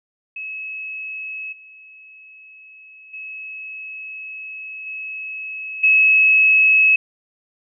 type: tone with level steps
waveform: sine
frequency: 2577 Hz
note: E7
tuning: 40 cents flat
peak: -27 / -41 / -30 / -27 / -10 dBFS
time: 0.36-6.96 s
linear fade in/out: 5 ms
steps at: 1.52 / 3.13 / 4.86 / 5.83 s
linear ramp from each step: 10 ms
effects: none